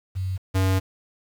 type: tone pair in turn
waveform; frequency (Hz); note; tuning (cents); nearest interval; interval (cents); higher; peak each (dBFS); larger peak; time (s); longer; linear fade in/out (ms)
sine / square; 93.8 / 94.73; F#2 / F#2; +24 / +41; unison; 17; second; -24 / -19; second; 0.15-0.38 / 0.54-0.8; second; 20
effects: 8-bit